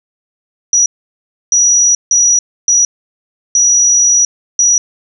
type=tone bursts at uneven times; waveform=sine; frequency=5830 Hz; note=F#8; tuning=26 cents flat; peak=-6 dBFS; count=6; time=0.73-0.86 / 1.52-1.95 / 2.11-2.39 / 2.68-2.85 / 3.55-4.25 / 4.59-4.78 s; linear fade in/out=2 ms; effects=none